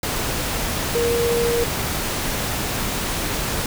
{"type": "tone in noise", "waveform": "sine", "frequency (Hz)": 471.3, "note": "A#4", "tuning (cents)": 19, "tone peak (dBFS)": -18, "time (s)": [0.95, 1.64], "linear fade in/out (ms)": 2, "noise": "pink", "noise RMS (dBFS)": -24, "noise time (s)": [0.03, 3.66], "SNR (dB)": 3, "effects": []}